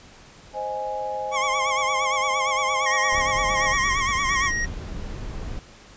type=chord; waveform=sine; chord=Ab major; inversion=first; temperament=equal; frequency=523.3 / 622.3 / 830.6 Hz; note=C5 / Eb5 / Ab5; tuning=0 / 0 / 0 cents; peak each=-31 / -33 / -28 dBFS; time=0.53-3.76 s; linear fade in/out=50 ms
type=tone with vibrato; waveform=25% pulse; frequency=1092 Hz; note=C#6; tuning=26 cents flat; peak=-18 dBFS; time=1.31-4.52 s; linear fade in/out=50 ms; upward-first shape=sine; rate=8.7 Hz; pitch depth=83 cents each way
type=tone with tremolo; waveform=square; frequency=1882 Hz; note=A#6; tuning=16 cents sharp; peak=-24 dBFS; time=2.86-4.66 s; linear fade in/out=5 ms; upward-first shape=square; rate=1.4 Hz; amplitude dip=50%
type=noise; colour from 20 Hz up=brown; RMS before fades=-32 dBFS; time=3.12-5.59 s; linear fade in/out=0 ms
effects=pink hiss -48 dBFS RMS until 5.96 s + resampled to 16000 Hz